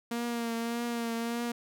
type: tone with vibrato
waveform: sawtooth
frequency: 233.8 Hz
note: A#3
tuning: 5 cents sharp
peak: -27 dBFS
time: 0.11-1.52 s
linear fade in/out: 5 ms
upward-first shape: triangle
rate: 1.7 Hz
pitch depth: 35 cents each way
effects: none